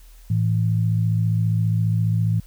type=tone pair together; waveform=sine; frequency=110 / 164.81 Hz; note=A2 / E3; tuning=0 / 0 cents; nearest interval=perfect fifth; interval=700 cents; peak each=-18 / -23 dBFS; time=0.3-2.4 s; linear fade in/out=5 ms; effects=added 40 Hz sine -43 dBFS peak until 2.46 s + white hiss -55 dBFS RMS until 2.46 s